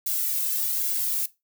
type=noise with flanger; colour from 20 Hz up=violet; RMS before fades=-26 dBFS; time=0.06-1.26 s; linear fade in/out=5 ms; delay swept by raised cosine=1.6 to 2.11 ms; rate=1.2 Hz; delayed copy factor=-0.75; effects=noise-tail reverb RT60 0.2 s tail -17 dB re dry